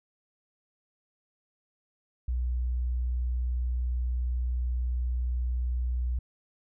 sine tone, 61.4 Hz, B1, 9 cents flat, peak -26 dBFS, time 2.28-6.19 s, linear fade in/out 5 ms, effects none

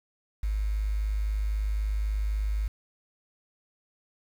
sine tone with quantisation, 51.91 Hz, G#1, in tune, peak -25 dBFS, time 0.43-2.68 s, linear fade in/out 5 ms, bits 8, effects none

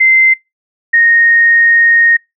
sine tone pair in turn, 2075 / 1858.3 Hz, C7 / A#6, -15 / -6 cents, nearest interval major second, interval 191 cents, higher first, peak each -5 dBFS, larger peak neither, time 0-0.34 / 0.93-2.17 s, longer second, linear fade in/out 10 ms, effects noise-tail reverb RT60 0.2 s tail -25 dB re dry

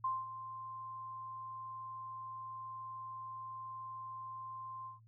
sine tone with ADSR envelope, 1046.5 Hz, C6, in tune, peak -32 dBFS, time 0.04-5 s, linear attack 5 ms, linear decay 210 ms, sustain -12 dB, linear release 140 ms, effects noise-tail reverb RT60 0.1 s tail -21 dB re dry + added 112 Hz sine -59 dBFS peak until 5.07 s

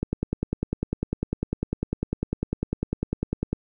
click train, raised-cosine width 3 ms, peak -11 dBFS, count 36, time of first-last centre 0.03-3.53 s, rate 10 Hz, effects none

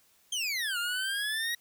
25% pulse exponential two-way sweep, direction down then up, 3232 to 1388 to 1908 Hz, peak -26 dBFS, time 0.32-1.55 s, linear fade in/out 5 ms, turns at 0.78 s, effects white hiss -65 dBFS RMS until 1.6 s

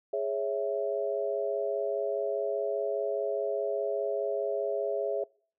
sine chord, C# minor, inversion second, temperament equal, 415.3 / 554.4 / 659.3 Hz, G#4 / C#5 / E5, 0 / 0 / 0 cents, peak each -32 dBFS, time 0.13-5.24 s, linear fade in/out 5 ms, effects noise-tail reverb RT60 0.5 s tail -25 dB re dry

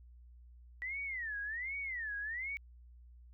sine tone with vibrato, 1922 Hz, B6, 48 cents flat, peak -37 dBFS, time 0.82-2.57 s, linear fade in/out 0 ms, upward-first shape sine, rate 1.3 Hz, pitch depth 270 cents each way, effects added 60 Hz sine -54 dBFS peak until 3.33 s

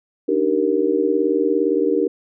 sine chord, Eb major seventh, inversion third, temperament just, 291.7 / 311.1 / 388.9 / 466.7 Hz, D4 / Eb4 / G4 / Bb4, -12 / 0 / -14 / +2 cents, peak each -23 / -22 / -20 / -20 dBFS, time 0.28-2.08 s, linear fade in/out 10 ms, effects none

